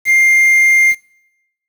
triangle tone with quantisation, 2108 Hz, C7, 12 cents sharp, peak -6 dBFS, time 0.05-0.95 s, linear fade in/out 50 ms, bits 5, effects noise-tail reverb RT60 0.9 s tail -24 dB re dry

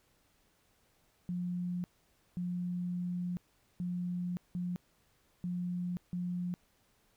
sine tone bursts at uneven times, 177.6 Hz, F3, 29 cents sharp, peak -33 dBFS, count 6, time 1.29-1.84 / 2.37-3.37 / 3.8-4.37 / 4.55-4.76 / 5.44-5.97 / 6.13-6.54 s, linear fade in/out 0 ms, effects pink hiss -71 dBFS RMS until 7.16 s

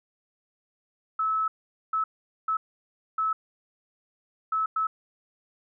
sine tone bursts at uneven times, 1300 Hz, E6, 24 cents flat, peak -23 dBFS, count 6, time 1.19-1.48 / 1.93-2.04 / 2.48-2.57 / 3.18-3.33 / 4.52-4.66 / 4.76-4.87 s, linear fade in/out 5 ms, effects none

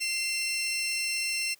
20% pulse tone pair together, 2093 / 2708 Hz, C7 / E7, 0 / +46 cents, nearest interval major third, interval 446 cents, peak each -31 / -24 dBFS, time 0-1.55 s, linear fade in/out 20 ms, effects white hiss -61 dBFS RMS until 1.59 s

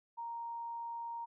sine tone, 932.3 Hz, A#5, in tune, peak -39 dBFS, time 0.17-1.26 s, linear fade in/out 20 ms, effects none

